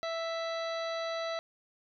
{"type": "harmonic tone", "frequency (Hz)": 660, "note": "E5", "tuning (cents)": 2, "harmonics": [1, 2, 3, 4, 5, 6, 7, 9], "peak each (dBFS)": [-34, -40, -43, -51, -51, -43, -52, -56], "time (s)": [0.03, 1.39], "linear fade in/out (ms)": 0, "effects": []}